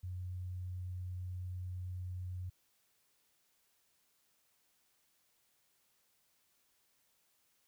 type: tone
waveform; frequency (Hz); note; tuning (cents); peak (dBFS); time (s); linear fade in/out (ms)
sine; 90.9; F#2; -30; -39; 0.03-2.5; 10
effects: white hiss -75 dBFS RMS until 7.67 s